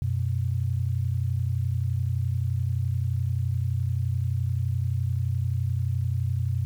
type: tone pair together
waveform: sine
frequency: 91.85 / 123.47 Hz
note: F#2 / B2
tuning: -12 / 0 cents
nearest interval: perfect fourth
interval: 512 cents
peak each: -26 dBFS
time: 0.02-6.65 s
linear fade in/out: 0 ms
effects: 9-bit